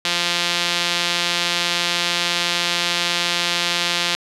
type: tone with band-pass filter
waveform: sawtooth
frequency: 173.8 Hz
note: F3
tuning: 8 cents flat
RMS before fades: -21 dBFS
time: 0.05-4.15 s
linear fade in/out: 0 ms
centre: 3700 Hz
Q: 1.5
effects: resampled to 32000 Hz